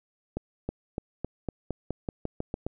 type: accelerating click train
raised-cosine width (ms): 2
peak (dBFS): -17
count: 12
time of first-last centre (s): 0.37-2.666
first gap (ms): 320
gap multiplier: 0.91
effects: none